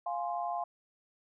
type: chord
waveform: sine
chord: F minor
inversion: none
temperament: equal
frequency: 698.5 / 830.6 / 1046.5 Hz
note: F5 / Ab5 / C6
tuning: 0 / 0 / 0 cents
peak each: -34 / -38 / -39 dBFS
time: 0.06-0.64 s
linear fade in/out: 5 ms
effects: none